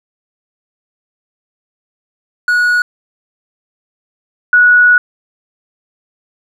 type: tone pair in turn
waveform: triangle / sine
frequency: 1459 / 1464.8 Hz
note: F#6 / F#6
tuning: -25 / -18 cents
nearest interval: unison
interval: 7 cents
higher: second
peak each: -7 / -4 dBFS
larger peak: second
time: 2.48-2.82 / 4.53-4.98 s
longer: second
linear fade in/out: 2 ms
effects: none